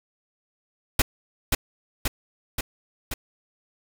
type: noise with echo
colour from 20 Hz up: pink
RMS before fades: -18 dBFS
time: 0.99-1.02 s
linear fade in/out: 5 ms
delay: 530 ms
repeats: 4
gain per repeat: -3 dB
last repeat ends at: 3.14 s
effects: none